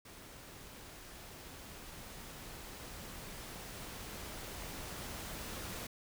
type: noise with level ramp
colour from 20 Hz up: pink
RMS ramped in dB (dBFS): -53 to -43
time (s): 0.05-5.87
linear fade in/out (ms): 5
effects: none